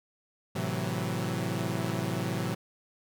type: chord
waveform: sawtooth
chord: F# half-diminished seventh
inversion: first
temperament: equal with one note detuned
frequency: 110 / 130.81 / 164.81 / 186.39 Hz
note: A2 / C3 / E3 / F#3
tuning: 0 / 0 / 0 / +13 cents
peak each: -31 dBFS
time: 0.55-2.55 s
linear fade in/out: 10 ms
effects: none